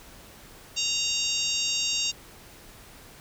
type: harmonic tone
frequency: 930 Hz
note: A#5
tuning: 4 cents flat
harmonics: 3 / 4 / 5 / 6 / 7 / 8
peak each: -30 / -31 / -32 / -33 / -33 / -34 dBFS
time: 0.76-2.12 s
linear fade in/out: 20 ms
effects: pink hiss -49 dBFS RMS until 3.2 s